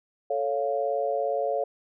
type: chord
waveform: sine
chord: A augmented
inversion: none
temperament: equal with one note detuned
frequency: 440 / 557.6 / 698.5 Hz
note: A4 / C#5 / E#5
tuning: 0 / +10 / 0 cents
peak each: -30 / -27 / -29 dBFS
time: 0.3-1.64 s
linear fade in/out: 5 ms
effects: none